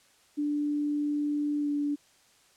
sine tone with pitch glide, 293.7 to 290.3 Hz, D4 to D4, 0 to -20 cents, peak -26 dBFS, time 0.37-1.96 s, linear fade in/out 20 ms, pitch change -20 cents, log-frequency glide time 1.59-1.69 s, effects white hiss -62 dBFS RMS until 2.56 s + low-pass 9000 Hz 12 dB/octave

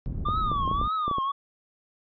pink low-pass noise, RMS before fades -31 dBFS, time 0.06-0.88 s, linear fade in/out 0 ms, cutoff 180 Hz, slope 12 dB/octave
triangle tone with vibrato, 1174.7 Hz, D6, in tune, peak -23 dBFS, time 0.25-1.32 s, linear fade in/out 10 ms, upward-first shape triangle, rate 1.8 Hz, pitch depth 180 cents each way
clicks, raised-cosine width 2 ms, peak -19 dBFS, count 8, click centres 0.286 / 0.516 / 0.677 / 0.714 / 0.814 / 1.08 / 1.113 / 1.184 s
effects resampled to 11025 Hz

